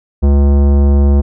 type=tone with tanh clipping; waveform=sine; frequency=70.5 Hz; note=C#2; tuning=30 cents sharp; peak=-8 dBFS; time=0.22-1.22 s; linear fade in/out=20 ms; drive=17 dB; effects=none